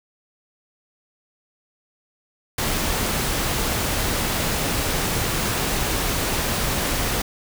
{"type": "noise", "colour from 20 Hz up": "pink", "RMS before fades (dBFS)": -23, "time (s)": [2.58, 7.22], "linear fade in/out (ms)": 5, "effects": []}